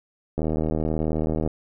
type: click train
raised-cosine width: 2 ms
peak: -12 dBFS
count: 87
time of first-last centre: 0.38-1.476 s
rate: 78.5 Hz
effects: none